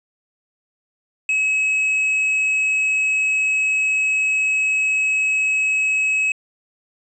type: tone with tanh clipping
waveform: sine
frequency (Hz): 2566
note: E7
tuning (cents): -47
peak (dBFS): -17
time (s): 1.29-6.32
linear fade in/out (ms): 2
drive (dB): 4
effects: resampled to 24000 Hz